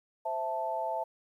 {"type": "chord", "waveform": "sine", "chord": "A minor", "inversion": "first", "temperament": "equal", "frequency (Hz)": [523.3, 659.3, 880], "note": ["C5", "E5", "A5"], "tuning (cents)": [0, 0, 0], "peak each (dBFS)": [-39, -34, -33], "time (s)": [0.25, 1.04], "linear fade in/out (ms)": 10, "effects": ["11-bit"]}